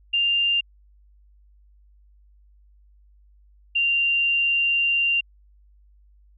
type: tone pair in turn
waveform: sine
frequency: 2794 / 2778 Hz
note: F7 / F7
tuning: 0 / -10 cents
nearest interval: unison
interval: 10 cents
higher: first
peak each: -18 dBFS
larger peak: neither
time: 0.13-0.61 / 3.75-5.21 s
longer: second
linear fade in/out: 10 ms
effects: added 50 Hz sine -52 dBFS peak until 6.37 s